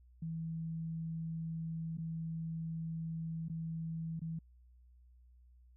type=tone with dropouts; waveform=sine; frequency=162.9 Hz; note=E3; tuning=20 cents flat; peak=-37 dBFS; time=0.22-4.39 s; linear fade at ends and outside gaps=5 ms; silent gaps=1.972-1.982 / 3.484-3.497 / 4.195-4.216 s; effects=added 61 Hz sine -59 dBFS peak until 5.76 s